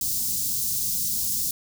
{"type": "band-stop noise", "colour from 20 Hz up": "white", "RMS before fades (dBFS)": -26, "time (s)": [0.01, 1.51], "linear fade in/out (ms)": 2, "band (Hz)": [230, 4900], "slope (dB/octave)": 24, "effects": []}